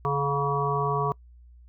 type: harmonic tone with a mistuned harmonic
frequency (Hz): 141.9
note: C#3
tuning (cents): +41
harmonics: 1 / 3 / 5 / 7 / 8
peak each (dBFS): -28 / -29 / -33 / -30 / -28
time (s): 0.05-1.12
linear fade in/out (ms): 0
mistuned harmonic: 7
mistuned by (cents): -49
effects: noise-tail reverb RT60 0.1 s tail -25 dB re dry + added 60 Hz sine -48 dBFS peak until 1.68 s